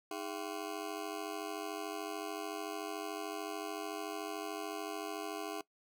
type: ring-modulated tone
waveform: 20% pulse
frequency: 362.3 Hz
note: F#4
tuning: 36 cents flat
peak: -31 dBFS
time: 0.11-5.61 s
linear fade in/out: 2 ms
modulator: 46.8 Hz
effects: noise-tail reverb RT60 0.1 s tail -20 dB re dry